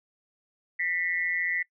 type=tone with amplitude modulation; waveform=sine; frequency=1975.5 Hz; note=B6; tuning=in tune; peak=-22 dBFS; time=0.79-1.63 s; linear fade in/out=10 ms; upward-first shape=sine; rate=174 Hz; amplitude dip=85%; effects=noise-tail reverb RT60 0.1 s tail -22 dB re dry